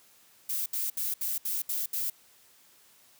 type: noise bursts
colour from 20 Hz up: violet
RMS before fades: -31 dBFS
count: 7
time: 0.49-2.1 s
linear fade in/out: 5 ms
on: 170 ms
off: 70 ms
effects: white hiss -60 dBFS RMS until 3.19 s + high-pass 80 Hz 12 dB/octave